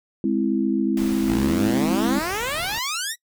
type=chord; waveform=sine; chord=Ab augmented; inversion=none; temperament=equal; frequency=207.7 / 261.6 / 329.6 Hz; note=Ab3 / C4 / E4; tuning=0 / 0 / 0 cents; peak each=-23 dBFS; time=0.24-2.19 s; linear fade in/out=2 ms
type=noise; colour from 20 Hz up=pink; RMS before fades=-35 dBFS; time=0.97-2.79 s; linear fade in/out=2 ms
type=exponential sweep; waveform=10% pulse; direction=up; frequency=49.48 to 1975.5 Hz; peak=-16 dBFS; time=1.26-3.16 s; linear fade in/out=50 ms
effects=noise-tail reverb RT60 0.1 s tail -23 dB re dry